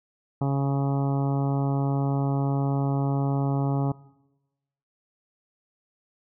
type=harmonic tone; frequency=138.59 Hz; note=C#3; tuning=in tune; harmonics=1 / 2 / 3 / 4 / 5 / 6 / 7 / 8 / 9; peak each=-23 / -29 / -35 / -38 / -36 / -36 / -42 / -43 / -45 dBFS; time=0.41-3.92 s; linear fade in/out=5 ms; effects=noise-tail reverb RT60 1.0 s tail -21 dB re dry